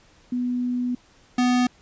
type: tone pair in turn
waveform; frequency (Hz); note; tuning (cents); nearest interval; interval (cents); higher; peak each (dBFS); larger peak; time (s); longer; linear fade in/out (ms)
sine / square; 246.9 / 248.1; B3 / B3; 0 / +8; unison; 8; second; -22 / -18; second; 0.32-0.95 / 1.38-1.67; first; 5
effects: pink hiss -56 dBFS RMS until 1.81 s + resampled to 16000 Hz